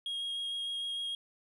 sine tone with vibrato, 3269 Hz, G#7, 28 cents flat, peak -31 dBFS, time 0.06-1.15 s, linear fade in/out 2 ms, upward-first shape triangle, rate 6.6 Hz, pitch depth 11 cents each way, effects tanh soft clip ceiling -33 dBFS + 12-bit

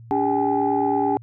sine tone cluster, 285.9 / 402.2 / 776 / 845 Hz, D4 / G4 / G5 / G#5, -46 / +44 / -18 / +30 cents, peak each -23 dBFS, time 0.11-1.17 s, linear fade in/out 0 ms, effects tanh soft clip ceiling -9 dBFS + added 115 Hz sine -40 dBFS peak until 1.22 s

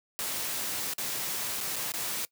white noise with dropouts, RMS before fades -33 dBFS, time 0.19-2.25 s, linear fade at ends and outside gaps 0 ms, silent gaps 0.936-0.982 / 1.605-1.61 / 1.759-1.764 / 1.919-1.938 s, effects noise-tail reverb RT60 0.1 s tail -22 dB re dry + high-pass 100 Hz 12 dB/octave

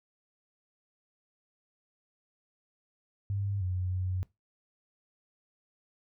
sine tone with pitch steps, 99.8 / 91.4 / 92.2 Hz, G2 / F#2 / F#2, +32 / -21 / -6 cents, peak -29 dBFS, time 3.3-4.23 s, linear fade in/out 0 ms, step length 310 ms, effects noise-tail reverb RT60 0.2 s tail -20 dB re dry

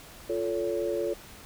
sine chord, F augmented, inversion none, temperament equal with one note detuned, 349.2 / 440 / 564.4 Hz, F4 / A4 / C#5, 0 / 0 / +31 cents, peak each -31 dBFS, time 0.29-1.14 s, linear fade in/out 10 ms, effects pink hiss -48 dBFS RMS until 1.45 s

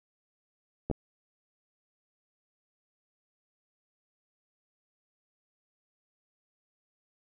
clicks, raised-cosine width 2 ms, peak -18 dBFS, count 2, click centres 0.9 / 0.913 s, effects none

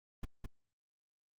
brown noise with echo, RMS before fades -35 dBFS, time 0.23-0.25 s, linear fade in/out 5 ms, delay 210 ms, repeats 1, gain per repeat -2 dB, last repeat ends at 0.46 s, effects Opus 32 kbps

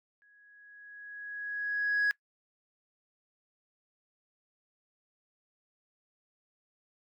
sine tone with exponential growth, 1666 Hz, G#6, 5 cents sharp, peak -21 dBFS, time 0.22-2.11 s, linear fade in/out 0 ms, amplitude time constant 410 ms, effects noise-tail reverb RT60 0.1 s tail -24 dB re dry + tanh soft clip ceiling -23 dBFS

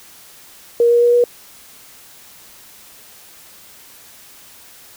sine tone with pitch steps, 472.1 / 475.7 / 479.2 / 482.9 Hz, A#4 / A#4 / A#4 / B4, +22 / +35 / +48 / -39 cents, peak -9 dBFS, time 0.8-1.24 s, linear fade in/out 2 ms, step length 110 ms, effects white hiss -43 dBFS RMS until 4.96 s

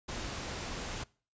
pink noise, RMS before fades -39 dBFS, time 0.08-1.04 s, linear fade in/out 10 ms, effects noise-tail reverb RT60 0.4 s tail -23 dB re dry + resampled to 16000 Hz

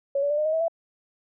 sine tone with pitch steps, 556 / 573 / 590.4 / 608.4 / 627 / 646.1 / 665.8 Hz, C#5 / D5 / D5 / D#5 / D#5 / E5 / E5, +5 / -43 / +9 / -39 / +13 / -35 / +17 cents, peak -21 dBFS, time 0.15-0.682 s, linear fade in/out 5 ms, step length 76 ms, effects none

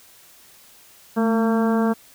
harmonic tone with a mistuned harmonic, 227.1 Hz, A#3, 45 cents flat, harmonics 1 / 2 / 3 / 4 / 5 / 6 / 7, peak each -18 / -24 / -28 / -30 / -32 / -34 / -35 dBFS, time 1.16-1.94 s, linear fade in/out 20 ms, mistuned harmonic 1, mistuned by -45 cents, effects white hiss -50 dBFS RMS until 2.14 s

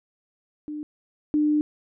sine tone pair in turn, 300 / 300 Hz, D4 / D4, +37 / +37 cents, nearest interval unison, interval 0 cents, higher neither, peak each -30 / -18 dBFS, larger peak second, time 0.68-0.83 / 1.34-1.61 s, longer second, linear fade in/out 0 ms, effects none

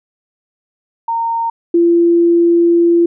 sine tone pair in turn, 920 / 341.2 Hz, A#5 / F4, -23 / -40 cents, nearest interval octave + perfect fourth, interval 1717 cents, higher first, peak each -14 / -7 dBFS, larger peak second, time 1.08-1.5 / 1.74-3.06 s, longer second, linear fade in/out 5 ms, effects none

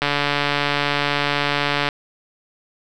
click train, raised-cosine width 0.3 ms, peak -3 dBFS, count 270, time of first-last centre 0.02-1.888 s, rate 144 Hz, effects none

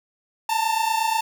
45% pulse tone pair together, 880 / 908.4 Hz, A5 / A#5, 0 / -45 cents, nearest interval minor second, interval 55 cents, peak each -23 dBFS, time 0.49-1.21 s, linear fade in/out 5 ms, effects none

